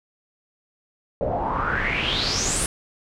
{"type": "noise with low-pass filter sweep", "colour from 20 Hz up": "pink", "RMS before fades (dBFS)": -24, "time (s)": [1.21, 2.66], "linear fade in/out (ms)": 0, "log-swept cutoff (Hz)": [540, 10000], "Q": 7.3, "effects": []}